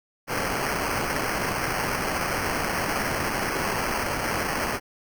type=noise with sample-and-hold; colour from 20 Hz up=white; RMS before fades=-27 dBFS; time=0.27-4.8 s; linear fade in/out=50 ms; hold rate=3675 Hz; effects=none